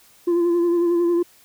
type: tone with vibrato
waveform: sine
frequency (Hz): 344.6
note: F4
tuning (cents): -23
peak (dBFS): -13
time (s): 0.27-1.23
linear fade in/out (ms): 10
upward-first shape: sine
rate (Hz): 11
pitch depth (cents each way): 31
effects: tanh soft clip ceiling -15 dBFS + white hiss -53 dBFS RMS until 1.44 s